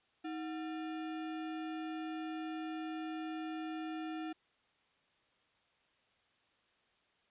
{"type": "tone with sample-and-hold", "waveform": "sine", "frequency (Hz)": 316.1, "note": "D#4", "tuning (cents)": 27, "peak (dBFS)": -38, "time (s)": [0.24, 4.33], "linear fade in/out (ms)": 10, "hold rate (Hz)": 1050, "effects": ["white hiss -73 dBFS RMS until 7.3 s", "resampled to 8000 Hz"]}